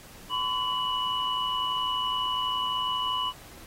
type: tone cluster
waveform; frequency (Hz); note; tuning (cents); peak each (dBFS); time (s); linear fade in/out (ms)
sine; 1015 / 1127 / 2947; B5 / C#6 / F#7; +47 / +28 / -8; -29 / -34 / -29; 0.29-3.33; 50
effects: pink hiss -49 dBFS RMS until 3.66 s + AAC 48 kbps